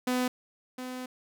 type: tone pair in turn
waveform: sawtooth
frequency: 251.2 / 253.7 Hz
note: B3 / B3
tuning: +30 / +47 cents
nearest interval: unison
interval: 17 cents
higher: second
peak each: -22 / -32 dBFS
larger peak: first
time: 0.07-0.28 / 0.78-1.06 s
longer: second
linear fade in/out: 5 ms
effects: none